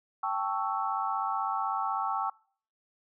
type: chord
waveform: sine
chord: A dominant seventh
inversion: third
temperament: equal with one note detuned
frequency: 784 / 880 / 1113.2 / 1318.5 Hz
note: G5 / A5 / C#6 / E6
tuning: 0 / 0 / +7 / 0 cents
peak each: -33 / -34 / -33 / -34 dBFS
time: 0.23-2.3 s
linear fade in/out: 5 ms
effects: noise-tail reverb RT60 0.5 s tail -25 dB re dry